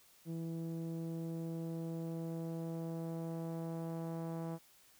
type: tone with low-pass filter sweep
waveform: sawtooth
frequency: 164.81 Hz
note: E3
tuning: in tune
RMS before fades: -41 dBFS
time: 0.25-4.59 s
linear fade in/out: 50 ms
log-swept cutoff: 350 to 870 Hz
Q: 1.2
effects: white hiss -65 dBFS RMS until 4.99 s